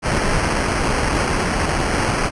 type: noise with sample-and-hold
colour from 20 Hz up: pink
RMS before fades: -19 dBFS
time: 0.02-2.31 s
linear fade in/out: 50 ms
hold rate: 3675 Hz
effects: resampled to 24000 Hz

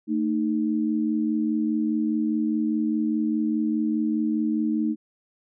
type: tone pair together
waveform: sine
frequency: 223.9 / 308.8 Hz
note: A3 / D#4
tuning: +30 / -13 cents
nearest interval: tritone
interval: 557 cents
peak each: -24 dBFS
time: 0.07-4.96 s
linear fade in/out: 50 ms
effects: none

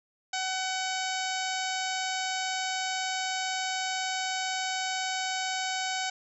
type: harmonic tone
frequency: 753 Hz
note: F#5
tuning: 30 cents sharp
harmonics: 1 / 2 / 3 / 4 / 5 / 6 / 7 / 8 / 9 / 10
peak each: -33 / -36 / -38 / -39 / -40 / -41 / -41 / -42 / -43 / -43 dBFS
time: 0.33-6.1 s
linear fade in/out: 5 ms
effects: none

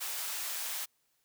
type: high-pass noise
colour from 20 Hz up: white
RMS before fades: -37 dBFS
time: 0-0.86 s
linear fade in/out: 20 ms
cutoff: 720 Hz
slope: 12 dB/octave
effects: white hiss -75 dBFS RMS until 1.24 s

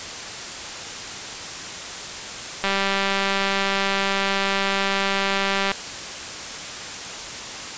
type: click train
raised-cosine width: 0.3 ms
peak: -6 dBFS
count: 604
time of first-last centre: 2.64-5.717 s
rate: 196 Hz
effects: white hiss -32 dBFS RMS until 7.77 s + resampled to 16000 Hz

